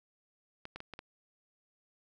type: clicks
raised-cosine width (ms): 0.3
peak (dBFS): -27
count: 5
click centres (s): 0.654 / 0.76 / 0.804 / 0.937 / 0.991
effects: none